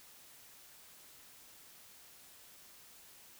silence, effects white hiss -58 dBFS RMS until 3.39 s

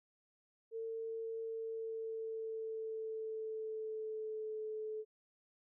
sine tone with pitch glide, 450.9 to 433 Hz, A4 to A4, +42 to -28 cents, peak -39 dBFS, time 0.71-5.05 s, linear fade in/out 50 ms, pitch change -70 cents, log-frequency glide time 1.42-4.61 s, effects none

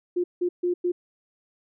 sine tone bursts at uneven times, 354.5 Hz, F4, 26 cents sharp, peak -21 dBFS, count 4, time 0.16-0.24 / 0.41-0.49 / 0.63-0.74 / 0.84-0.92 s, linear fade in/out 10 ms, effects none

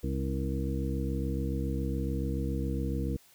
harmonic tone with a mistuned harmonic, 67.1 Hz, C2, 44 cents sharp, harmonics 1 / 2 / 3 / 4 / 5 / 7, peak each -32 / -35 / -37 / -38 / -39 / -40 dBFS, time 0.03-3.17 s, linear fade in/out 10 ms, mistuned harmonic 5, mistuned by -43 cents, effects white hiss -60 dBFS RMS until 3.34 s

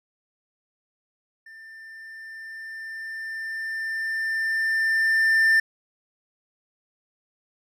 triangle tone with level ramp, 1789 Hz, A6, 28 cents sharp, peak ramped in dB -41 to -13 dBFS, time 1.46-5.6 s, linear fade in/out 5 ms, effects none

